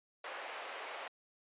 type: band-pass noise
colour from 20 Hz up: pink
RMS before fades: -45 dBFS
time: 0.24-1.08 s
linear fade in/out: 5 ms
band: 510 to 3100 Hz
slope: 24 dB/octave
effects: resampled to 8000 Hz